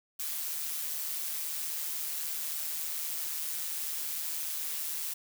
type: noise with amplitude modulation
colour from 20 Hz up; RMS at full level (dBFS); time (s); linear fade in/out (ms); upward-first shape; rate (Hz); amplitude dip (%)
blue; -33; 0.19-5.14; 10; sine; 155; 50
effects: none